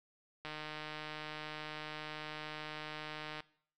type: click train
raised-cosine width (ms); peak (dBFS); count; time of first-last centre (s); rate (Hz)
0.3; -27; 453; 0.45-3.404; 153
effects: noise-tail reverb RT60 0.6 s tail -21 dB re dry